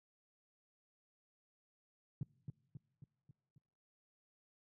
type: tone with echo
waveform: sine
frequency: 138.7 Hz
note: C#3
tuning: 1 cent sharp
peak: -35 dBFS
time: 2.21-2.23 s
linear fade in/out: 2 ms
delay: 270 ms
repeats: 5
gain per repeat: -5 dB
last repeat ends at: 3.58 s
effects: noise-tail reverb RT60 1.0 s tail -24 dB re dry + high-pass 60 Hz 12 dB/octave